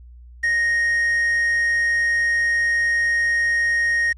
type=tone with quantisation; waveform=triangle; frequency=1864.7 Hz; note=A#6; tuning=in tune; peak=-15 dBFS; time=0.43-4.13 s; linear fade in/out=10 ms; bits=7; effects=added 60 Hz sine -40 dBFS peak until 4.17 s + resampled to 22050 Hz